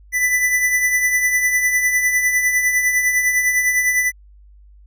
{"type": "tone with tremolo", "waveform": "square", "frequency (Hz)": 1990, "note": "B6", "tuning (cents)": 13, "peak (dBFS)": -13, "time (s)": [0.12, 4.12], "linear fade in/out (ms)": 50, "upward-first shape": "triangle", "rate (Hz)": 9.9, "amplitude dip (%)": 55, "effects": ["added 50 Hz sine -43 dBFS peak until 4.86 s"]}